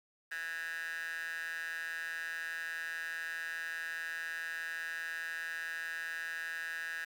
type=tone with high-pass filter; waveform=15% pulse; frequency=164.81 Hz; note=E3; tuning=in tune; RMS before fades=-40 dBFS; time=0.31-7.05 s; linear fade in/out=10 ms; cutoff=1700 Hz; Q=7.9; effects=10-bit